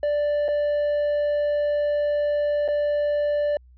triangle tone with dropouts, 587.3 Hz, D5, in tune, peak -18 dBFS, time 0.03-3.57 s, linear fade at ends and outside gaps 2 ms, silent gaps 0.482-0.486 / 2.679-2.685 s, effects added 62 Hz sine -48 dBFS peak until 3.77 s + resampled to 11025 Hz

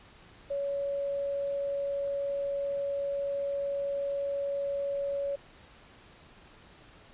sine tone with quantisation, 561 Hz, C#5, 21 cents sharp, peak -29 dBFS, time 0.5-5.36 s, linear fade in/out 10 ms, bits 9, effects pink hiss -55 dBFS RMS until 7.13 s + resampled to 8000 Hz

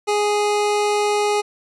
25% pulse tone, 415.3 Hz, G#4, in tune, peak -13 dBFS, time 0.07-1.42 s, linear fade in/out 20 ms, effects resampled to 24000 Hz

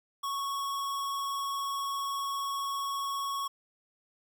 square tone with vibrato, 1108.7 Hz, C#6, in tune, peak -32 dBFS, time 0.23-3.48 s, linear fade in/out 10 ms, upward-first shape triangle, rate 20 Hz, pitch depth 31 cents each way, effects 11-bit

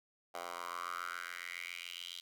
10% pulse tone with high-pass filter sweep, 87.2 Hz, F2, 2 cents flat, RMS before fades -44 dBFS, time 0.34-2.21 s, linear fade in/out 10 ms, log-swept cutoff 760 to 3500 Hz, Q 4.8, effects none

